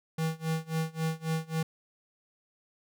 square tone with tremolo, 160.7 Hz, E3, 44 cents flat, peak -27 dBFS, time 0.18-1.63 s, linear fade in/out 5 ms, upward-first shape sine, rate 3.7 Hz, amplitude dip 95%, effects none

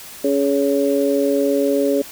harmonic tone, 140 Hz, C#3, 18 cents sharp, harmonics 2 / 3 / 4, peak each -19 / -19 / -19 dBFS, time 0.24-2.02 s, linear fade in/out 5 ms, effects white hiss -37 dBFS RMS until 2.11 s

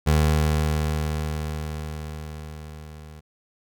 25% pulse tone with level ramp, 76.7 Hz, D#2, 24 cents flat, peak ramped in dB -12 to -37 dBFS, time 0.06-3.21 s, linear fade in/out 20 ms, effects none

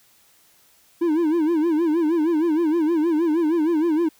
triangle tone with vibrato, 322.7 Hz, E4, 37 cents flat, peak -15 dBFS, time 1.01-4.09 s, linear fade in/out 10 ms, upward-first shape sine, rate 6.4 Hz, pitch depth 130 cents each way, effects white hiss -57 dBFS RMS until 4.19 s

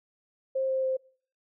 sine tone with pitch steps, 530 / 526.6 / 523.3 Hz, C5 / C5 / C5, +22 / +11 / 0 cents, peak -25 dBFS, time 0.55-0.97 s, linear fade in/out 10 ms, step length 140 ms, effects noise-tail reverb RT60 0.5 s tail -25 dB re dry

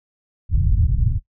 pink low-pass noise, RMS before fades -17 dBFS, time 0.49-1.2 s, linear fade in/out 50 ms, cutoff 120 Hz, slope 24 dB/octave, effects noise-tail reverb RT60 0.1 s tail -18 dB re dry

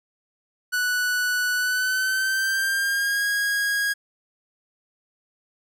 45% pulse tone with pitch glide, 1480 to 1642.2 Hz, F#6 to G#6, 0 to -20 cents, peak -21 dBFS, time 0.72-3.94 s, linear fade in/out 20 ms, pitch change +180 cents, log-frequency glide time 1.55-3.26 s, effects none

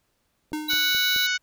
click train, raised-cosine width 2 ms, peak -27 dBFS, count 4, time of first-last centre 0.52-1.162 s, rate 4.67 Hz
square tone with exponential decay, 305.5 Hz, D#4, 32 cents flat, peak -26 dBFS, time 0.53-1.13 s, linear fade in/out 2 ms, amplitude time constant 130 ms
square tone, 3925 Hz, B7, 11 cents flat, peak -24 dBFS, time 0.68-1.27 s, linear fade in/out 10 ms
harmonic tone, 740 Hz, F#5, in tune, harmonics 2 / 3 / 4 / 5 / 6 / 7 / 8 / 9, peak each -25 / -29 / -31 / -33 / -35 / -36 / -37 / -38 dBFS, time 0.69-1.38 s, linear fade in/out 20 ms
effects pink hiss -71 dBFS RMS until 1.42 s

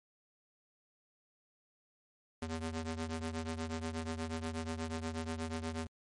sawtooth ring-modulated tone, 162.3 Hz, E3, 27 cents flat, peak -30 dBFS, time 2.42-5.87 s, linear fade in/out 5 ms, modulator 77 Hz, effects MP3 48 kbps

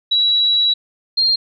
sine tone pair in turn, 3904 / 4205 Hz, B7 / C8, -21 / +8 cents, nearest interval minor second, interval 129 cents, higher second, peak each -12 dBFS, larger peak neither, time 0.11-0.74 / 1.17-1.36 s, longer first, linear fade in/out 10 ms, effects none

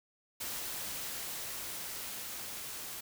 white noise with level ramp, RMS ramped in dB -39 to -43 dBFS, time 0.4-3.01 s, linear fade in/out 10 ms, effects none

